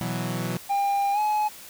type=chord; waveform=sawtooth; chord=B suspended fourth; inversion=none; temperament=equal; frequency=123.47 / 164.81 / 185 Hz; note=B2 / E3 / F#3; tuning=0 / 0 / 0 cents; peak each=-27 dBFS; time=0.01-0.57 s; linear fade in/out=0 ms
type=tone with pitch glide; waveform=triangle; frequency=800 to 846.6 Hz; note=G5 to G#5; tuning=+35 to +33 cents; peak=-19 dBFS; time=0.69-1.49 s; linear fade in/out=20 ms; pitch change=+98 cents; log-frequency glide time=1.13-1.19 s
effects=white hiss -44 dBFS RMS until 1.69 s